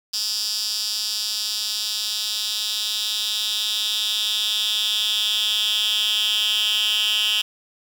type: tone with high-pass filter sweep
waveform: 10% pulse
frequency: 212.1 Hz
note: G#3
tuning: 37 cents sharp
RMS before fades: -23 dBFS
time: 0.13-7.42 s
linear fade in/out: 10 ms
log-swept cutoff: 4700 to 3000 Hz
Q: 5.4
effects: 8-bit